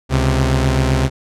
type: tone pair together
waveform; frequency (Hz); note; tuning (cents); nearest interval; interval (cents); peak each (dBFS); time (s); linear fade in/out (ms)
sawtooth; 69.29 / 130.81; C#2 / C3; 0 / 0; major seventh; 1100; -12; 0.09-1.1; 50
effects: low-pass 9000 Hz 12 dB/octave